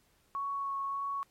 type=tone with vibrato; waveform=sine; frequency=1109 Hz; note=C#6; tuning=in tune; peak=-32 dBFS; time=0.35-1.23 s; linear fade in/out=0 ms; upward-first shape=sine; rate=1.7 Hz; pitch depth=11 cents each way; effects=pink hiss -69 dBFS RMS until 1.3 s + MP3 64 kbps